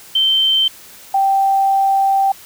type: tone pair in turn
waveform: sine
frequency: 3111 / 781.4 Hz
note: G7 / G5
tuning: -14 / -6 cents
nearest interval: 2 octaves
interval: 2392 cents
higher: first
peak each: -11 dBFS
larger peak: neither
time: 0.15-0.68 / 1.14-2.32 s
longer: second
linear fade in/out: 5 ms
effects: white hiss -40 dBFS RMS until 2.45 s